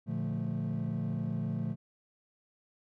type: chord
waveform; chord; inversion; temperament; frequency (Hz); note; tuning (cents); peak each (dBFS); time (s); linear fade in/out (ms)
triangle; Bb major seventh; none; equal; 116.54 / 146.83 / 174.61 / 220; Bb2 / D3 / F3 / A3; 0 / 0 / 0 / 0; -34; 0.06-1.76; 50
effects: tanh soft clip ceiling -24 dBFS